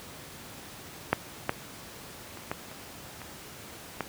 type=clicks; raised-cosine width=0.5 ms; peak=-6 / -10 / -27 / -15 / -30 / -27 / -14 dBFS; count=7; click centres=1.13 / 1.494 / 2.373 / 2.515 / 2.715 / 3.217 / 4.007 s; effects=pink hiss -45 dBFS RMS until 4.08 s + high-pass 80 Hz 12 dB/octave